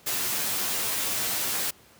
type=noise with comb filter; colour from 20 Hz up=white; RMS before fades=-28 dBFS; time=0.06-1.71 s; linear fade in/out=10 ms; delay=12 ms; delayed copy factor=-0.7; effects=pink hiss -55 dBFS RMS until 1.99 s + high-pass 80 Hz 12 dB/octave